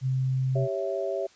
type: tone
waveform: sine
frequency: 130.81 Hz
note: C3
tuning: in tune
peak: -23 dBFS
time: 0.01-0.68 s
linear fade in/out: 50 ms
type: chord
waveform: sine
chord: C# diminished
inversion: second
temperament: equal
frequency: 392 / 554.4 / 659.3 Hz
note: G4 / C#5 / E5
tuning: 0 / 0 / 0 cents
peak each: -31 dBFS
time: 0.55-1.27 s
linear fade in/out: 10 ms
effects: white hiss -57 dBFS RMS until 1.35 s + resampled to 16000 Hz